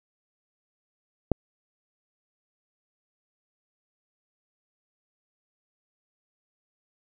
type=click; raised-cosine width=2 ms; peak=-7 dBFS; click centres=1.317 s; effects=none